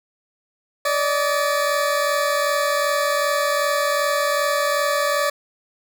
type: tone pair together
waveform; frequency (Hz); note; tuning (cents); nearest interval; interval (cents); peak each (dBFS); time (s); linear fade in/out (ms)
20% pulse; 576.4 / 619; D5 / D#5; -33 / -9; minor second; 124; -14 / -21; 0.85-5.3; 5
effects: none